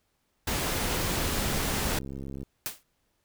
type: noise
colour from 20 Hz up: pink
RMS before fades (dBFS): -29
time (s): 0.47-1.99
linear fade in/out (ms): 5
type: click train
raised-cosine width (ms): 3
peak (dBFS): -26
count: 73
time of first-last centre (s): 1.37-2.43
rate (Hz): 67.9
type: noise with exponential decay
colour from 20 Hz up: white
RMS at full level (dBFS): -29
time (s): 2.66-2.83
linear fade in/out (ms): 0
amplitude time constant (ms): 35
effects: pink hiss -74 dBFS RMS until 3.24 s